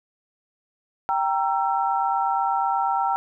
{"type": "chord", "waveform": "sine", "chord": "E diminished", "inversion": "first", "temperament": "equal with one note detuned", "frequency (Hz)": [784, 932.3, 1338.5], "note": ["G5", "Bb5", "E6"], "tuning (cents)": [0, 0, 26], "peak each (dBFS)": [-23, -24, -27], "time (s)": [1.09, 3.16], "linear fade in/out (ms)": 0, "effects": []}